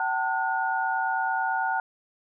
sine tone cluster, 764 / 893 / 1447 Hz, G5 / A5 / F#6, -45 / +25 / -39 cents, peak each -28 / -28 / -28 dBFS, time 0-1.8 s, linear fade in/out 2 ms, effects none

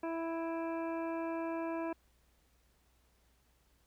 harmonic tone with a mistuned harmonic, 329.6 Hz, E4, in tune, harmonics 1 / 2 / 3 / 4 / 5 / 7 / 8, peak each -37 / -40 / -43 / -53 / -51 / -54 / -58 dBFS, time 0.03-1.93 s, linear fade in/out 5 ms, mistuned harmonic 7, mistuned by +37 cents, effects added 60 Hz sine -70 dBFS peak until 3.86 s + pink hiss -73 dBFS RMS until 3.86 s

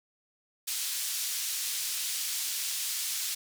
pink band-pass noise, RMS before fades -33 dBFS, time 0.67-3.35 s, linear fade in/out 10 ms, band 4100 to 16000 Hz, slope 12 dB/octave, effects none

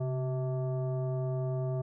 sine tone with frequency modulation, 133.1 Hz, C3, 30 cents sharp, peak -29 dBFS, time 0-1.82 s, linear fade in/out 10 ms, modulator 514 Hz, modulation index 0.73, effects none

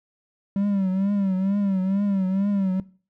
triangle tone with vibrato, 194.8 Hz, G3, 11 cents flat, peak -18 dBFS, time 0.56-2.8 s, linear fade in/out 2 ms, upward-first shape triangle, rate 2.2 Hz, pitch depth 96 cents each way, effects noise-tail reverb RT60 0.4 s tail -20 dB re dry

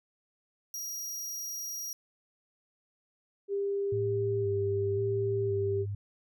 sawtooth tone, 5710 Hz, F8, 37 cents sharp, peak -33 dBFS, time 0.74-1.93 s, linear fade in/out 2 ms
sine tone with pitch glide, 399.3 to 395.6 Hz, G4 to G4, +32 to +16 cents, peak -28 dBFS, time 3.48-5.86 s, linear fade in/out 50 ms, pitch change -16 cents, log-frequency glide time 3.75-5.12 s
sine tone with vibrato, 105.1 Hz, G#2, 21 cents sharp, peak -32 dBFS, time 3.92-5.95 s, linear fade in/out 5 ms, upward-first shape square, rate 0.95 Hz, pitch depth 64 cents each way
effects none

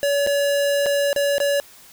square tone with dropouts, 568 Hz, C#5, 42 cents sharp, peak -18 dBFS, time 0.03-1.6 s, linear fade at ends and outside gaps 0 ms, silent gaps 0.265-0.272 / 0.86-0.864 / 1.13-1.162 / 1.382-1.402 s, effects white hiss -47 dBFS RMS until 1.92 s

